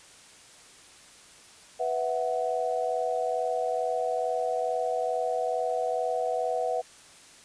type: chord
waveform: sine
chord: B suspended fourth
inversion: none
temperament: just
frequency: 493.9 / 658.5 / 740.8 Hz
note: B4 / E5 / F#5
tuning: 0 / -2 / +2 cents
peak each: -30 dBFS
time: 1.79-6.82 s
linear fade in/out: 20 ms
effects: white hiss -52 dBFS RMS until 7.44 s + resampled to 22050 Hz